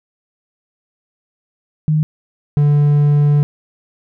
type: tone pair in turn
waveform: sine / triangle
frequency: 154 / 146.13 Hz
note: D#3 / D3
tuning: -17 / -8 cents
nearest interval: minor second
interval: 91 cents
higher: first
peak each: -11 / -7 dBFS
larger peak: second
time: 1.88-2.03 / 2.57-3.43 s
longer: second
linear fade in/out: 0 ms
effects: none